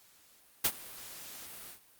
white noise with ADSR envelope, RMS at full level -25 dBFS, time 0.64-1.8 s, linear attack 10 ms, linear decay 59 ms, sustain -22 dB, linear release 100 ms, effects white hiss -62 dBFS RMS until 1.99 s + Opus 48 kbps

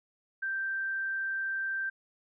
sine tone, 1568 Hz, G6, in tune, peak -30 dBFS, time 0.42-1.9 s, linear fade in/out 10 ms, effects none

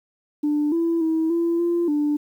sine tone with pitch steps, 296.4 / 334 / 321.3 / 337.7 / 343.6 / 295.2 Hz, D4 / E4 / E4 / E4 / F4 / D4, +16 / +23 / -44 / +42 / -28 / +9 cents, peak -17 dBFS, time 0.43-2.17 s, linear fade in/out 10 ms, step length 290 ms, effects tanh soft clip ceiling -15 dBFS + 9-bit

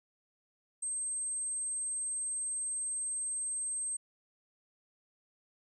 sine tone, 8320 Hz, C9, 11 cents flat, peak -33 dBFS, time 0.82-3.97 s, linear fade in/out 10 ms, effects none

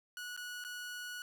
sawtooth tone with dropouts, 1465 Hz, F#6, 18 cents flat, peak -38 dBFS, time 0.17-1.22 s, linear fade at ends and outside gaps 1 ms, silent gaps 0.365-0.375 / 0.64-0.648 s, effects none

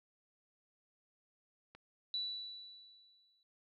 click, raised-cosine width 0.3 ms, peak -38 dBFS, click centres 1.75 s
sine tone with exponential decay, 3951 Hz, B7, in tune, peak -34 dBFS, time 2.14-3.43 s, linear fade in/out 1 ms, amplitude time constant 280 ms
effects none

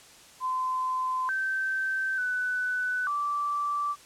sine tone with pitch steps, 1027 / 1550 / 1496 / 1165 Hz, C6 / G6 / F#6 / D6, -33 / -20 / +19 / -14 cents, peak -26 dBFS, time 0.4-3.96 s, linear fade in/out 50 ms, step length 890 ms, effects white hiss -52 dBFS RMS until 4.05 s + low-pass 9000 Hz 12 dB/octave

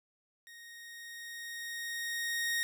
sawtooth tone with level ramp, 1864.7 Hz, A#6, in tune, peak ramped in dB -47 to -26 dBFS, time 0.47-2.63 s, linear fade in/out 0 ms, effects none

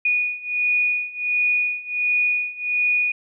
sine beating tone pair, 2461 / 2462.4 Hz, D#7 / D#7, -20 / -19 cents, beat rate 1.4 Hz, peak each -23 / -21 dBFS, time 0.05-3.12 s, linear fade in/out 5 ms, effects none

